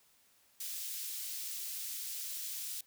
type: high-pass noise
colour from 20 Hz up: white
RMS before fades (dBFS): -41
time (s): 0.6-2.81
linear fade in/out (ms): 5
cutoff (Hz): 3500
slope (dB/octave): 12
effects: white hiss -68 dBFS RMS until 2.86 s